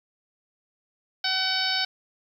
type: harmonic tone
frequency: 756 Hz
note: F#5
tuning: 37 cents sharp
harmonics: 1 / 2 / 3 / 4 / 5 / 6 / 7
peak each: -33 / -30 / -33 / -32 / -30 / -29 / -30 dBFS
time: 1.24-1.85 s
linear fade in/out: 5 ms
effects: 9-bit